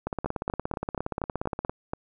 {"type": "two click trains", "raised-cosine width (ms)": 1, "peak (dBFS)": [-15, -15], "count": [8, 28], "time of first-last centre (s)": [[0.26, 1.935], [0.07, 1.649]], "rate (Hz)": [4.18, 17.1], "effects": []}